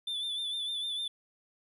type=tone with vibrato; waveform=triangle; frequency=3520 Hz; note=A7; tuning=in tune; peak=-31 dBFS; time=0.07-1.08 s; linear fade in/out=5 ms; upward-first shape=sine; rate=6.6 Hz; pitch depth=45 cents each way; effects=none